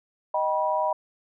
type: chord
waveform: sine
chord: Eb augmented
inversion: none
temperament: just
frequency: 622.3 / 777.8 / 972.3 Hz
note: Eb5 / G5 / B5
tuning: 0 / -14 / -27 cents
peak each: -26 / -29 / -25 dBFS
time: 0.34-0.93 s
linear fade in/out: 5 ms
effects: none